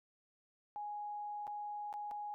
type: tone with dropouts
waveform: sine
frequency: 830.6 Hz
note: G#5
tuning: in tune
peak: -40 dBFS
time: 0.76-2.34 s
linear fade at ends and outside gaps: 0 ms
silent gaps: 1.469-1.477 / 1.928-1.939 / 2.111-2.115 s
effects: none